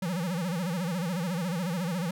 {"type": "tone with vibrato", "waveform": "square", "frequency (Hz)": 175.6, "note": "F3", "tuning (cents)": 10, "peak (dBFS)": -29, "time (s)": [0.02, 2.11], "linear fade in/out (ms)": 5, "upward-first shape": "sine", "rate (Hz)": 14, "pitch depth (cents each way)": 160, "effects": []}